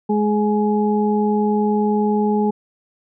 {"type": "harmonic tone", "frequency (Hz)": 209.9, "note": "G#3", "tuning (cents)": 19, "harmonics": [1, 2, 4], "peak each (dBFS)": [-17, -20, -23], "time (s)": [0.09, 2.51], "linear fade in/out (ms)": 10, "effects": []}